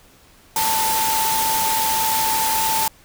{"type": "tone in noise", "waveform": "sine", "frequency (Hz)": 887, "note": "A5", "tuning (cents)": 14, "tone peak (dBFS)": -20, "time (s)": [0.56, 2.88], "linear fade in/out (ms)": 2, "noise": "white", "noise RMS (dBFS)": -22, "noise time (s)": [0.56, 2.88], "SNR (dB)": -1, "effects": ["pink hiss -51 dBFS RMS until 3.04 s"]}